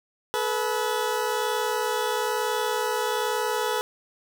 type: tone pair together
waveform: 20% pulse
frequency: 429.5 / 490.6 Hz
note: A4 / B4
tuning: -42 / -12 cents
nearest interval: major second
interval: 230 cents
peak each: -22 dBFS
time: 0.34-3.81 s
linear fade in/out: 0 ms
effects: none